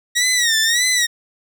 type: tone with vibrato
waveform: 15% pulse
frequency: 1889 Hz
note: A#6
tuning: 22 cents sharp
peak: -8 dBFS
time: 0.15-1.07 s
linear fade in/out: 20 ms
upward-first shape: sine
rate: 1.7 Hz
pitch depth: 120 cents each way
effects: none